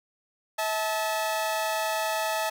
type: tone pair together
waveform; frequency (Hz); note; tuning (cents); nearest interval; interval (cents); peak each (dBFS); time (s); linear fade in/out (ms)
sawtooth; 645 / 870; E5 / A5; -38 / -20; perfect fourth; 518; -25; 0.58-2.5; 10
effects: 10-bit